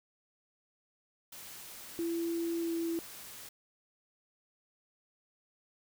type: noise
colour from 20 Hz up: white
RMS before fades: -48 dBFS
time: 1.32-3.49 s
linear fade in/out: 5 ms
type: tone with pitch glide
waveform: sine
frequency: 336.1 to 333.2 Hz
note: E4 to E4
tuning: +34 to +19 cents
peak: -31 dBFS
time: 1.99-2.99 s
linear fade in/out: 0 ms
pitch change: -15 cents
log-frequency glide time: 2.6-2.71 s
effects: none